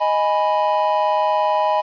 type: chord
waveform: triangle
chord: G# minor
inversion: second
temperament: equal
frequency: 622.3 / 830.6 / 987.8 Hz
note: D#5 / G#5 / B5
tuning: 0 / 0 / 0 cents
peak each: -18 dBFS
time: 0-1.82 s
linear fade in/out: 20 ms
effects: resampled to 11025 Hz + 8-bit